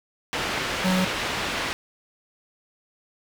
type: low-pass noise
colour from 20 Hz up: white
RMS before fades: -28 dBFS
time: 0.33-1.73 s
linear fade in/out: 0 ms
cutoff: 2900 Hz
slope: 12 dB/octave
type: tone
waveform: square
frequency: 185.5 Hz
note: F#3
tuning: 5 cents sharp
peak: -21 dBFS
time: 0.84-1.05 s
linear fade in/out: 10 ms
effects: none